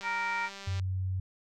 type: click train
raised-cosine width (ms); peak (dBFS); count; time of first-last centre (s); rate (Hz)
0.2; -27; 156; 0.01-0.797; 197
type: harmonic tone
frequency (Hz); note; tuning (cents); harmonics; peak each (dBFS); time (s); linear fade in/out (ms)
466.2; A#4; 0; 2 / 3 / 4 / 5; -33 / -36 / -37 / -35; 0.02-0.5; 50
type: tone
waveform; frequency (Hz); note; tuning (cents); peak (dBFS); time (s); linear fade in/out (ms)
sine; 93.6; F#2; +20; -29; 0.67-1.2; 5
effects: none